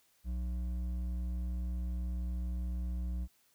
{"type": "tone with hard clipping", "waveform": "triangle", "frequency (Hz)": 60.9, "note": "B1", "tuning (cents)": -24, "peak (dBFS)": -35, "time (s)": [0.24, 3.28], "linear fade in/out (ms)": 50, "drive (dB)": 11, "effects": ["white hiss -70 dBFS RMS until 3.54 s"]}